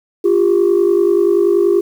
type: tone pair together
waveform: sine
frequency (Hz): 349.2 / 399.6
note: F4 / G4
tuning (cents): 0 / +33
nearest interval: major second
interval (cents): 233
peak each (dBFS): -11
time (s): 0.24-1.81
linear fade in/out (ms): 10
effects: tanh soft clip ceiling -5 dBFS + 7-bit